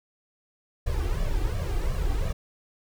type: noise with flanger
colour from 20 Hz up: brown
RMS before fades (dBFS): -26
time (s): 0.86-2.33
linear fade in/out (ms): 10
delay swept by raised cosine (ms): 1.7 to 2.56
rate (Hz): 2.8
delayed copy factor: +0.85
effects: none